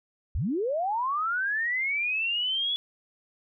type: linear sweep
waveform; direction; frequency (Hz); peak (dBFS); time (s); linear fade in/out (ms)
sine; up; 47.54 to 3419; -25; 0.35-2.76; 0
effects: none